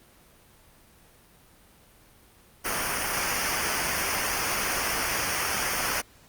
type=noise with comb filter; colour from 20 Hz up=pink; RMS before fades=-28 dBFS; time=2.64-6.02 s; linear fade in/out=20 ms; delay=0.26 ms; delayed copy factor=-0.75; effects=pink hiss -56 dBFS RMS until 6.28 s + Opus 32 kbps